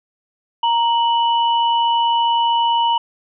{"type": "tone pair together", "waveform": "sine", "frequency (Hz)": [932.3, 2960], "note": ["A#5", "F#7"], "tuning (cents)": [0, 0], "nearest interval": "octave + minor sixth", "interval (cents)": 2000, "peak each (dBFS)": [-14, -22], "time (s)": [0.63, 2.98], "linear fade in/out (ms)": 5, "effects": []}